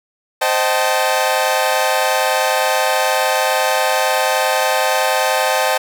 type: chord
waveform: sawtooth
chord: A half-diminished seventh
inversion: first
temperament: equal with one note detuned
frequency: 523.3 / 622.3 / 769.6 / 880 Hz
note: C5 / Eb5 / G5 / A5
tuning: 0 / 0 / -32 / 0 cents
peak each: -16 dBFS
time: 0.41-5.78 s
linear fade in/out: 10 ms
effects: none